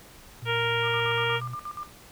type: tone with pitch glide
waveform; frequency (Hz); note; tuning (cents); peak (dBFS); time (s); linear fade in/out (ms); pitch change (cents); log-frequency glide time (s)
sine; 117.2 to 122.32; A#2 to B2; +10 to -16; -33; 0.42-1.55; 10; +74; 1.12-1.35
type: harmonic tone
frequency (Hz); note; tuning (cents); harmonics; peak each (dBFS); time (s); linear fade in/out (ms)
466.2; A#4; 0; 1 / 2 / 3 / 4 / 5 / 6 / 7; -29 / -32 / -30 / -34 / -32 / -34 / -33; 0.45-1.41; 50
type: tone with tremolo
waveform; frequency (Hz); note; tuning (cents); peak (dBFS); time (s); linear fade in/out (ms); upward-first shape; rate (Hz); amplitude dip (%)
sine; 1195; D6; +30; -32; 0.82-1.9; 50; square; 8.4; 80
effects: pink hiss -50 dBFS RMS until 2.11 s